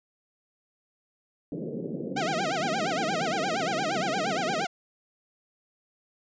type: band-pass noise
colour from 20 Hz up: pink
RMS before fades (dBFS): -34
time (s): 1.52-4.65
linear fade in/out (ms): 2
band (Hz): 150 to 520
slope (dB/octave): 48
type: tone with vibrato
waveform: sawtooth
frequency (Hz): 707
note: F5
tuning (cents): +21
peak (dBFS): -23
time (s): 2.16-4.67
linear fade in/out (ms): 10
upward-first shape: sine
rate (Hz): 8.6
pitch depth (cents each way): 230
effects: resampled to 16000 Hz